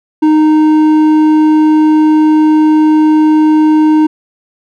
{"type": "tone with hard clipping", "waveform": "sine", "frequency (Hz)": 309.1, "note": "D#4", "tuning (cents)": -11, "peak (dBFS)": -6, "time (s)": [0.22, 4.07], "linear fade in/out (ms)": 10, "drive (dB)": 6, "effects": []}